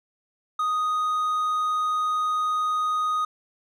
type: tone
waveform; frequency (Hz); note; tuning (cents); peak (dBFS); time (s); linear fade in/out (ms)
triangle; 1244.5; D#6; 0; -20; 0.59-3.25; 5
effects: none